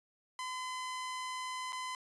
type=tone with dropouts; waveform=sawtooth; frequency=1019 Hz; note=C6; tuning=46 cents flat; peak=-34 dBFS; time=0.39-1.95 s; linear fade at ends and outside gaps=1 ms; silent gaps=1.723-1.729 s; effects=resampled to 22050 Hz